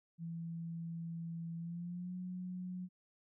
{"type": "tone with pitch glide", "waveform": "sine", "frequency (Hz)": [166.7, 181.79], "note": ["E3", "F#3"], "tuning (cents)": [20, -30], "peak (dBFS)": -40, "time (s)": [0.18, 2.89], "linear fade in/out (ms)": 50, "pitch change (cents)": 150, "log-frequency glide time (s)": [1.57, 2.15], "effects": []}